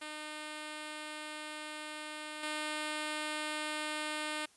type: tone with level steps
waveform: 5% pulse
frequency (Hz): 304.5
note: D#4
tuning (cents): -37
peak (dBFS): -30 / -24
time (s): 0.01-4.46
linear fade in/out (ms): 10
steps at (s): 2.43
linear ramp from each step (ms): 2
effects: white hiss -64 dBFS RMS until 4.56 s + resampled to 24000 Hz